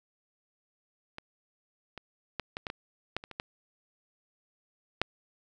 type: clicks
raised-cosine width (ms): 0.3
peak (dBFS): -24 / -25 / -16 / -19 / -19 / -20 / -15 / -27 / -27 / -17 / -9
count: 11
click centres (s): 1.184 / 1.977 / 2.397 / 2.569 / 2.668 / 2.701 / 3.166 / 3.239 / 3.313 / 3.399 / 5.016
effects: none